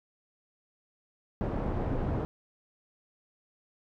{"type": "low-pass noise", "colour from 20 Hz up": "pink", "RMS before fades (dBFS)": -31, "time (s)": [1.41, 2.25], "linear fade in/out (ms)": 0, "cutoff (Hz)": 720, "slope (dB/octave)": 12, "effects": []}